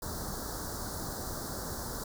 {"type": "band-stop noise", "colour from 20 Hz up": "pink", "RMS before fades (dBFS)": -38, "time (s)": [0.02, 2.04], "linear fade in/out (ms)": 5, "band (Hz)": [1600, 4200], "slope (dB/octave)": 48, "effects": []}